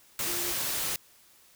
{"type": "tone in noise", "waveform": "sine", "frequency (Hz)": 349.2, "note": "F4", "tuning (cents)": 0, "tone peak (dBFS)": -39, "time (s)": [0.27, 0.52], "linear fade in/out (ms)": 2, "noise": "white", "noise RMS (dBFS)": -31, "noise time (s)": [0.19, 0.96], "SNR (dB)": -11, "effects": ["white hiss -59 dBFS RMS until 1.55 s"]}